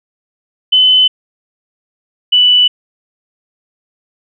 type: tone pair in turn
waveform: sine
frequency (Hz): 3028 / 2971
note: F#7 / F#7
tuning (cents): +39 / +6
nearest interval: unison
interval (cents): 33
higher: first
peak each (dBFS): -5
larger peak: neither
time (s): 0.72-1.08 / 2.32-2.68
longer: neither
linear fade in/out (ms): 10
effects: none